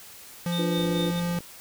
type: tone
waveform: square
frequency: 173.1 Hz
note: F3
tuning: 15 cents flat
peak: -26 dBFS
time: 0.46-1.39 s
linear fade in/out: 2 ms
type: tone with tremolo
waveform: triangle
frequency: 3630 Hz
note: A#7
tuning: 47 cents flat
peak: -29 dBFS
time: 0.52-1.2 s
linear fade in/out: 5 ms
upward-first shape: sine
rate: 4.6 Hz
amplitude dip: 90%
type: chord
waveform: sine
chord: B diminished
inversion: first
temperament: equal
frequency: 293.7 / 349.2 / 493.9 Hz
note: D4 / F4 / B4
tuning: 0 / 0 / 0 cents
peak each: -31 dBFS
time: 0.58-1.11 s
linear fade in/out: 10 ms
type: click train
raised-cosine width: 2 ms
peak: -30 dBFS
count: 34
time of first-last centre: 0.78-1.406 s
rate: 52.7 Hz
effects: white hiss -46 dBFS RMS until 1.6 s